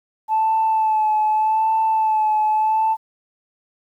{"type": "tone with vibrato", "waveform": "sine", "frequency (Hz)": 871, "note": "A5", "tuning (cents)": -18, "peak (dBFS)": -14, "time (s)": [0.28, 2.97], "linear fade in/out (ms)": 50, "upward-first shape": "sine", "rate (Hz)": 0.83, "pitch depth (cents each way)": 27, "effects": ["tanh soft clip ceiling -11 dBFS", "9-bit"]}